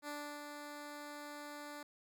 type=tone with ADSR envelope; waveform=10% pulse; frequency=293.3 Hz; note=D4; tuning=2 cents flat; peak=-33 dBFS; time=0.02-1.83 s; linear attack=60 ms; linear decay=330 ms; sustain=-5 dB; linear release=4 ms; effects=none